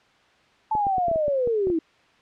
sine linear sweep, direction down, 880 to 311.1 Hz, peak -20 dBFS, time 0.71-1.79 s, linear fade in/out 5 ms
clicks, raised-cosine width 2 ms, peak -20 dBFS, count 10, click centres 0.752 / 0.868 / 0.982 / 1.083 / 1.114 / 1.159 / 1.281 / 1.474 / 1.671 / 1.701 s
effects white hiss -58 dBFS RMS until 2.21 s + low-pass 3000 Hz 12 dB/octave

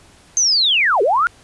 sine linear two-way sweep, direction down then up, 6390 to 370 to 1464 Hz, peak -12 dBFS, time 0.37-1.27 s, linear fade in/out 0 ms, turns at 1.02 s, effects pink hiss -48 dBFS RMS until 1.43 s + resampled to 24000 Hz

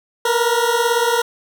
20% pulse beating tone pair, 463.4 / 481.4 Hz, A#4 / B4, -10 / -44 cents, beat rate 18 Hz, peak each -13 dBFS, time 0.25-1.22 s, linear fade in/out 5 ms, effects none

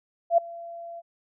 sine tone with ADSR envelope, 680 Hz, F5, 46 cents flat, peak -13 dBFS, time 0.3-1.02 s, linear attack 77 ms, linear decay 8 ms, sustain -23 dB, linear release 34 ms, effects none

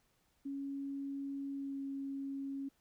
sine tone with pitch glide, 277.2 to 274.5 Hz, C#4 to C#4, 0 to -17 cents, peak -38 dBFS, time 0.45-2.69 s, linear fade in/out 10 ms, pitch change -17 cents, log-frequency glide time 1.54-1.8 s, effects pink hiss -75 dBFS RMS until 2.8 s

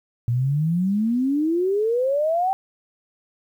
sine exponential sweep, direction up, 115.6 to 784 Hz, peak -18 dBFS, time 0.28-2.53 s, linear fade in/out 0 ms, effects 9-bit

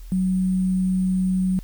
sine tone with sample-and-hold, 186.1 Hz, F#3, 10 cents sharp, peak -18 dBFS, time 0.12-1.59 s, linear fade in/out 0 ms, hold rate 8820 Hz, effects added 41 Hz sine -35 dBFS peak until 1.63 s + white hiss -54 dBFS RMS until 1.63 s

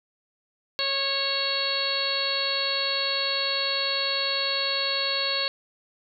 harmonic tone, 550 Hz, C#5, 14 cents flat, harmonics 1 / 2 / 3 / 4 / 5 / 6 / 7 / 8, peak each -33 / -35 / -35 / -36 / -33 / -35 / -31 / -27 dBFS, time 0.79-5.48 s, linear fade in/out 0 ms, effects none

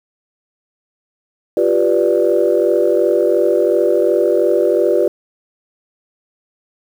sine chord, G dominant seventh, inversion third, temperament equal, 349.2 / 392 / 493.9 / 587.3 Hz, F4 / G4 / B4 / D5, 0 / 0 / 0 / 0 cents, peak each -16 dBFS, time 1.57-5.08 s, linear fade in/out 2 ms, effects tanh soft clip ceiling -2 dBFS + 7-bit

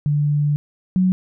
sine tone pair in turn, 146.83 / 184.99 Hz, D3 / F#3, 0 / 0 cents, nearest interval major third, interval 400 cents, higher second, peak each -15 / -13 dBFS, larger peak second, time 0.06-0.56 / 0.96-1.12 s, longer first, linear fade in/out 0 ms, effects none

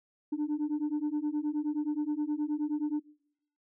sine beating tone pair, 293.7 / 303.2 Hz, D4 / D#4, 0 / -45 cents, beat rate 9.5 Hz, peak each -30 / -30 dBFS, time 0.32-3 s, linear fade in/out 10 ms, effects noise-tail reverb RT60 0.8 s tail -25 dB re dry + tanh soft clip ceiling -26 dBFS

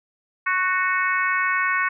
harmonic tone with a mistuned harmonic, 367.9 Hz, F#4, 10 cents flat, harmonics 3 / 4 / 5 / 6 / 7, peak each -24 / -24 / -25 / -26 / -34 dBFS, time 0.46-1.89 s, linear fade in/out 10 ms, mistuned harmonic 4, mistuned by +19 cents, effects none

